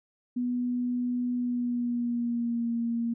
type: tone with pitch glide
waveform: sine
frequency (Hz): 245.8 to 233.2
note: B3 to A#3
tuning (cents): -8 to +1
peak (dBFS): -26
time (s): 0.36-3.14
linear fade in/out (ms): 10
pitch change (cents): -91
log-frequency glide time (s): 1.35-2.71
effects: none